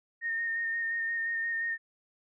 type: tone with vibrato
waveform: sine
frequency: 1837 Hz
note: A#6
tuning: 26 cents flat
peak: -29 dBFS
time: 0.21-1.78 s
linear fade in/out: 50 ms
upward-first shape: square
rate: 5.7 Hz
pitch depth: 16 cents each way
effects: none